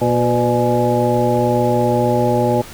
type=harmonic tone with a mistuned harmonic; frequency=120.1 Hz; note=B2; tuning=48 cents flat; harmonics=1 / 2 / 3 / 4 / 5 / 7; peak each=-20 / -20 / -20 / -20 / -20 / -20 dBFS; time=0.01-2.62 s; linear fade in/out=10 ms; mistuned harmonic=4; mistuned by=+64 cents; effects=pink hiss -36 dBFS RMS until 2.73 s